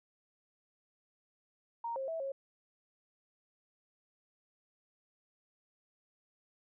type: tone with pitch steps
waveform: sine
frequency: 931 / 535 / 653 / 545 Hz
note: A#5 / C5 / E5 / C#5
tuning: -2 / +38 / -17 / -29 cents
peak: -35 dBFS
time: 1.84-2.32 s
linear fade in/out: 5 ms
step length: 120 ms
effects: none